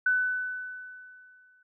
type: tone with exponential decay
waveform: sine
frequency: 1500 Hz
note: F#6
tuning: 23 cents sharp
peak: -20 dBFS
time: 0.06-1.63 s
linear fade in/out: 5 ms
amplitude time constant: 340 ms
effects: none